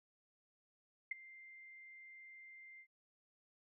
sine tone with ADSR envelope, 2093 Hz, C7, in tune, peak -34 dBFS, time 1.11-2.87 s, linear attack 6 ms, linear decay 14 ms, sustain -20 dB, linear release 71 ms, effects none

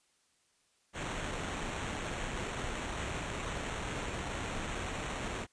pink noise with sample-and-hold, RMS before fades -38 dBFS, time 0.93-5.47 s, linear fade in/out 50 ms, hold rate 4900 Hz, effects white hiss -72 dBFS RMS until 5.52 s + resampled to 22050 Hz

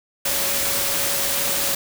sine tone in noise, 558 Hz, C#5, 11 cents sharp, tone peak -33 dBFS, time 0.25-1.75 s, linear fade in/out 5 ms, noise white, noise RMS -22 dBFS, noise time 0.25-1.75 s, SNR -14 dB, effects none

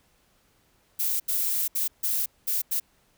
violet noise bursts at uneven times, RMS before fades -26 dBFS, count 6, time 0.99-1.2 / 1.28-1.68 / 1.75-1.88 / 2.03-2.26 / 2.47-2.62 / 2.71-2.8 s, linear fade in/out 10 ms, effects pink hiss -65 dBFS RMS until 3.17 s

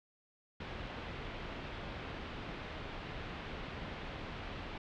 pink low-pass noise, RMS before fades -44 dBFS, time 0.6-4.78 s, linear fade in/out 5 ms, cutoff 3500 Hz, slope 24 dB/octave, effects none

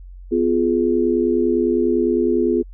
sine chord, F diminished, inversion second, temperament just, 251.4 / 349.2 / 419.1 Hz, Cb4 / F4 / Ab4, +31 / 0 / +16 cents, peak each -20 / -18 / -20 dBFS, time 0.31-2.63 s, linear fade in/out 20 ms, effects added 45 Hz sine -35 dBFS peak until 2.73 s

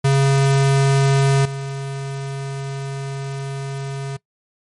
square tone with level steps, 137.2 Hz, C#3, 17 cents flat, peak -13 / -25 dBFS, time 0.04-4.17 s, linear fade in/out 10 ms, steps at 1.45 s, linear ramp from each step 5 ms, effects noise-tail reverb RT60 0.1 s tail -20 dB re dry + MP3 48 kbps

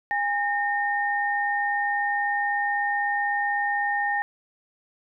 sine tone pair together, 816 / 1831.9 Hz, G#5 / A#6, -31 / -31 cents, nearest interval octave + major second, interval 1400 cents, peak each -25 dBFS, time 0.11-4.22 s, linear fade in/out 0 ms, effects none

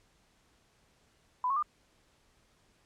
sine tone with pitch steps, 1000 / 1096.8 / 1203 Hz, B5 / C#6 / D6, +21 / -19 / +41 cents, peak -27 dBFS, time 1.44-1.626 s, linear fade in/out 2 ms, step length 62 ms, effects pink hiss -68 dBFS RMS until 2.85 s + low-pass 9000 Hz 12 dB/octave

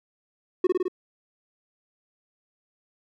triangle tone with echo, 366.3 Hz, F#4, 17 cents flat, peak -14 dBFS, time 0.64-0.67 s, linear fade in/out 5 ms, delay 53 ms, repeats 4, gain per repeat -2 dB, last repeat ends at 0.882 s, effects none

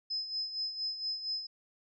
sine tone with tremolo, 5100 Hz, D#8, 42 cents sharp, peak -31 dBFS, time 0.1-1.47 s, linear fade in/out 10 ms, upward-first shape sine, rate 4.3 Hz, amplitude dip 65%, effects none

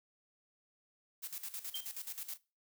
blue noise with tremolo, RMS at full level -42 dBFS, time 1.22-2.38 s, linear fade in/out 20 ms, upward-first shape square, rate 9.4 Hz, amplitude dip 75%
sine tone with exponential decay, 3149 Hz, G7, 7 cents sharp, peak -36 dBFS, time 1.74-1.94 s, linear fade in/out 5 ms, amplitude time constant 42 ms
effects noise-tail reverb RT60 0.3 s tail -21 dB re dry

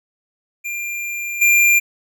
square tone with level steps, 2389 Hz, D7, 29 cents sharp, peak -24 / -11 dBFS, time 0.64-1.8 s, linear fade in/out 20 ms, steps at 1.41 s, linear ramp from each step 10 ms, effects none

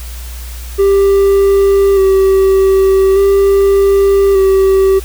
triangle tone with vibrato, 390 Hz, G4, 9 cents flat, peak -4 dBFS, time 0.78-5 s, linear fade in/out 20 ms, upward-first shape square, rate 0.42 Hz, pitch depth 20 cents each way, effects added 60 Hz sine -23 dBFS peak until 5.04 s + white hiss -33 dBFS RMS until 5.04 s

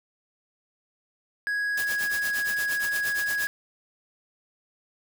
triangle tone, 1661.2 Hz, G#6, in tune, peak -23 dBFS, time 1.47-3.47 s, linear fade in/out 0 ms
white noise with tremolo, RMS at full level -32 dBFS, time 1.77-3.47 s, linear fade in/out 5 ms, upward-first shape triangle, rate 8.6 Hz, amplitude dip 95%
effects none

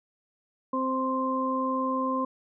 harmonic tone, 261.6 Hz, C4, in tune, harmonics 1 / 2 / 4, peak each -29 / -32 / -28 dBFS, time 0.73-2.25 s, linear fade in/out 5 ms, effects none

